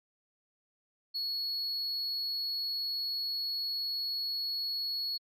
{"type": "tone", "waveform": "sine", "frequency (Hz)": 4361, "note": "C#8", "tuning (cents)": -29, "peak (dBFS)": -29, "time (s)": [1.14, 5.18], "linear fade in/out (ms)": 20, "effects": ["tanh soft clip ceiling -31 dBFS", "AAC 64 kbps"]}